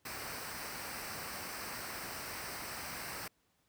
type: noise with comb filter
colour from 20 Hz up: pink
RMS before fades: -43 dBFS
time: 0.05-3.28 s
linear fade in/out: 5 ms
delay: 0.29 ms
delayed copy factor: -0.6
effects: pink hiss -75 dBFS RMS until 3.68 s + high-pass 60 Hz 12 dB/octave